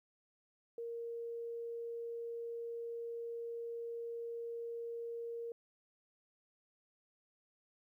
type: tone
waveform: sine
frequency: 466.2 Hz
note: A#4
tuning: in tune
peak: -40 dBFS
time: 0.78-5.52 s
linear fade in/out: 2 ms
effects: 13-bit